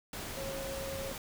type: tone in noise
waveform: sine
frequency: 543 Hz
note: C#5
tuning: 36 cents flat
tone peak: -39 dBFS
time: 0.37-1.12 s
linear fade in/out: 2 ms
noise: pink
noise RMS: -41 dBFS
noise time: 0.13-1.18 s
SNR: -1 dB
effects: none